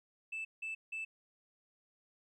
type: tone bursts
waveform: sine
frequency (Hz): 2637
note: E7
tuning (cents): 0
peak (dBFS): -36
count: 3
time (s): 0.32-1.05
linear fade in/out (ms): 10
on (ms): 130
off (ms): 170
effects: tanh soft clip ceiling -36 dBFS + 13-bit